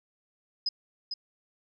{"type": "tone with echo", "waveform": "sine", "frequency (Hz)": 5040, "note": "D#8", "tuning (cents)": 21, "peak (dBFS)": -25, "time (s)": [0.66, 0.69], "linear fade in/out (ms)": 5, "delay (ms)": 450, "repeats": 1, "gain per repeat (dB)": -6, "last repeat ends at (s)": 1.14, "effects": []}